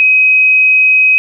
sine tone, 2530 Hz, D#7, 28 cents sharp, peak -5 dBFS, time 0-1.18 s, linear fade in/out 0 ms, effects none

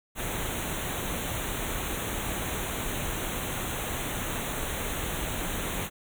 pink band-stop noise, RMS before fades -32 dBFS, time 0.15-5.9 s, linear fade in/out 50 ms, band 4000 to 6100 Hz, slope 96 dB/octave, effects none

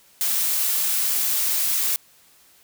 blue noise, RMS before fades -22 dBFS, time 0.21-1.96 s, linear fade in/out 0 ms, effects white hiss -55 dBFS RMS until 2.63 s

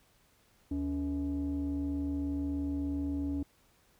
sine tone pair together, 75.16 / 282.2 Hz, D2 / C#4, +41 / +31 cents, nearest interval octave + major seventh, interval 2290 cents, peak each -34 / -30 dBFS, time 0.71-3.43 s, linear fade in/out 5 ms, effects tanh soft clip ceiling -28 dBFS + pink hiss -67 dBFS RMS until 3.99 s

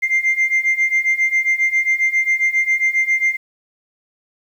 sine beating tone pair, 2093 / 2100.4 Hz, C7 / C7, 0 / +6 cents, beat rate 7.4 Hz, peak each -17 / -15 dBFS, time 0.02-3.37 s, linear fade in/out 20 ms, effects tanh soft clip ceiling -10 dBFS + 8-bit

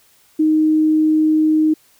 sine tone, 311.1 Hz, D#4, in tune, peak -11 dBFS, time 0.39-1.74 s, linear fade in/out 10 ms, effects white hiss -54 dBFS RMS until 1.99 s

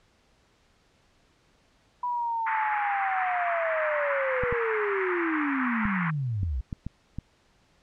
sine linear sweep, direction down, 986 to 55.6 Hz, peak -26 dBFS, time 2.03-6.61 s, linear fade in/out 5 ms
white band-pass noise, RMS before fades -31 dBFS, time 2.46-6.11 s, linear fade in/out 10 ms, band 910 to 2100 Hz, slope 48 dB/octave
clicks, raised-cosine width 5 ms, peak -20 dBFS, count 7, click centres 4.436 / 4.526 / 5.854 / 6.432 / 6.728 / 6.866 / 7.186 s
effects pink hiss -64 dBFS RMS until 7.82 s + low-pass 6000 Hz 12 dB/octave

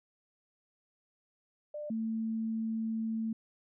sine tone pair in turn, 596 / 223.2 Hz, D5 / A3, +25 / +25 cents, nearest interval octave + perfect fourth, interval 1700 cents, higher first, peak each -37 / -31 dBFS, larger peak second, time 1.74-1.9 / 1.9-3.33 s, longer second, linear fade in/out 5 ms, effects none

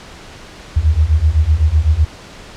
sine beating tone pair, 73.42 / 81.32 Hz, D2 / E2, 0 / -23 cents, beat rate 7.9 Hz, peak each -13 / -12 dBFS, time 0.76-2.05 s, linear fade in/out 10 ms, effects pink hiss -36 dBFS RMS until 2.56 s + low-pass 6000 Hz 12 dB/octave

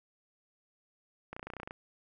clicks, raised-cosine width 0.5 ms, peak -26 dBFS, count 12, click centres 1.33 / 1.365 / 1.395 / 1.429 / 1.47 / 1.502 / 1.536 / 1.567 / 1.6 / 1.632 / 1.675 / 1.709 s, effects none

